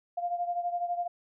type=beating tone pair; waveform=sine; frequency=698.5 / 710.5 Hz; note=F5 / F5; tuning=0 / +30 cents; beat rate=12 Hz; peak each=-30 / -35 dBFS; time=0.17-1.08 s; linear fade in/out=10 ms; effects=none